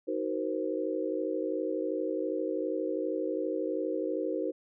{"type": "chord", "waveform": "sine", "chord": "C half-diminished seventh", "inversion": "first", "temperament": "just", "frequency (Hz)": [314, 376.7, 470.9, 523.3], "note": ["Eb4", "Gb4", "Bb4", "C5"], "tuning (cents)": [16, 31, 18, 0], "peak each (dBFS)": [-34, -35, -35, -35], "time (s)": [0.07, 4.52], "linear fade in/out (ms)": 20, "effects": []}